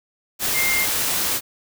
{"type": "tone in noise", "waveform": "sine", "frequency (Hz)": 2112, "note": "C7", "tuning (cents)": 16, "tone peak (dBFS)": -20, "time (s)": [0.53, 0.87], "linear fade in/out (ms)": 50, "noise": "white", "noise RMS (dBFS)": -22, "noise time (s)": [0.39, 1.41], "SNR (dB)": -1, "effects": []}